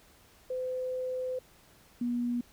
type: tone pair in turn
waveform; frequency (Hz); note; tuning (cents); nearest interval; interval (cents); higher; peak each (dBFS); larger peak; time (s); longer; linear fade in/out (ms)
sine; 510 / 241.4; C5 / B3; -44 / -39; octave + minor second; 1295; first; -31 / -28; second; 0.5-1.39 / 2.01-2.41; first; 5
effects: pink hiss -60 dBFS RMS until 2.52 s